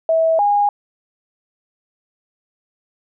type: tone pair in turn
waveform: sine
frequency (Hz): 650 / 818.9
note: E5 / G#5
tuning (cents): -24 / -25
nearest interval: major third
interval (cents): 399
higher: second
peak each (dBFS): -12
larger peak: neither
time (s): 0.09-0.39 / 0.39-0.69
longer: neither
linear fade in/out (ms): 2
effects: none